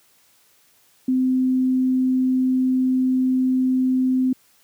sine tone, 257.6 Hz, C4, 27 cents flat, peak -16 dBFS, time 1.08-4.33 s, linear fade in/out 5 ms, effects white hiss -58 dBFS RMS until 4.63 s + high-pass 80 Hz 12 dB/octave

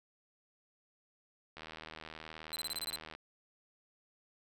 click train, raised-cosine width 0.3 ms, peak -30 dBFS, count 126, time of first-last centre 1.57-3.15 s, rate 79.1 Hz
sawtooth tone bursts, 4061 Hz, B7, 48 cents sharp, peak -33 dBFS, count 8, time 2.53-2.958 s, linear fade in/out 0 ms, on 29 ms, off 28 ms
effects none

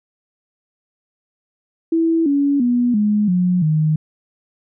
sine tone with pitch steps, 328.5 / 282.7 / 243.3 / 209.3 / 180.15 / 155.03 Hz, E4 / C#4 / B3 / G#3 / F#3 / D#3, -6 / +34 / -26 / +14 / -46 / -6 cents, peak -13 dBFS, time 1.92-3.96 s, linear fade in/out 5 ms, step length 340 ms, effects none

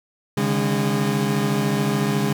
30% pulse tone cluster, 138.7 / 152.6 / 203.8 Hz, C#3 / D#3 / G#3, +1 / -33 / -32 cents, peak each -21 / -24 / -19 dBFS, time 0.37-2.33 s, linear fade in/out 5 ms, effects none

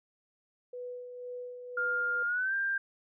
sine tone with tremolo, 493.9 Hz, B4, in tune, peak -37 dBFS, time 0.73-2.23 s, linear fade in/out 5 ms, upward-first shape sine, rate 2 Hz, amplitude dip 45%
sine tone with pitch glide, 1407 to 1588.5 Hz, F6 to G6, +12 to +23 cents, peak -28 dBFS, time 1.77-2.78 s, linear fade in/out 5 ms, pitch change +211 cents, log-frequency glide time 2.26-2.54 s
effects none

